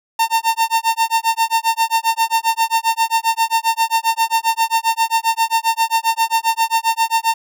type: tone with tremolo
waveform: 45% pulse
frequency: 907 Hz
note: A#5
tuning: 48 cents flat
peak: -11 dBFS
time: 0.19-7.34 s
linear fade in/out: 5 ms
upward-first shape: sine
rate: 7.5 Hz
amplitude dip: 100%
effects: none